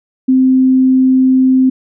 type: tone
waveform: sine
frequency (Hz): 260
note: C4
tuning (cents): -11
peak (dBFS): -6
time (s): 0.28-1.7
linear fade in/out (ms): 10
effects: none